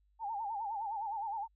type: tone with vibrato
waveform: sine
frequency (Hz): 853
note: G#5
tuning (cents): +46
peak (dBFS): -35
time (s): 0.19-1.48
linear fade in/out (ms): 50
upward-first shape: sine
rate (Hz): 9.7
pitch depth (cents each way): 130
effects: added 50 Hz sine -68 dBFS peak until 1.55 s